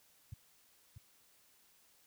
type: tone with echo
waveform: sine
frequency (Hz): 103.83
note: G#2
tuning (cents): 0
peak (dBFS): -40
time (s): 0.32-0.34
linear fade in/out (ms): 5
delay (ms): 640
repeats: 1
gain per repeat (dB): -6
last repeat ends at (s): 0.98
effects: white hiss -68 dBFS RMS until 2.06 s